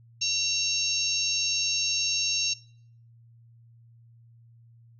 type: harmonic tone with a mistuned harmonic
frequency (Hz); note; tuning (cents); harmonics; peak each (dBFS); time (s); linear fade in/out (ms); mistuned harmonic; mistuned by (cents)
913; A#5; -36; 3 / 4 / 5 / 6 / 7; -31 / -31 / -37 / -29 / -30; 0.21-2.54; 10; 4; +120
effects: noise-tail reverb RT60 0.6 s tail -22 dB re dry + added 116 Hz sine -52 dBFS peak until 4.99 s